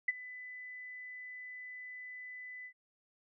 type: tone with ADSR envelope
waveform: sine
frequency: 2000 Hz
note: B6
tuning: 21 cents sharp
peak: -25 dBFS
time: 0.08-2.73 s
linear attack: 6 ms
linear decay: 28 ms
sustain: -19 dB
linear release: 76 ms
effects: none